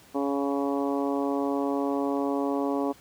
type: harmonic tone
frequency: 140 Hz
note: C#3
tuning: 18 cents sharp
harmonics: 2 / 3 / 4 / 5 / 6 / 7 / 8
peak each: -27 / -31 / -33 / -35 / -37 / -38 / -39 dBFS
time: 0.14-2.93 s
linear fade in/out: 20 ms
effects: pink hiss -54 dBFS RMS until 3 s + high-pass 80 Hz 12 dB/octave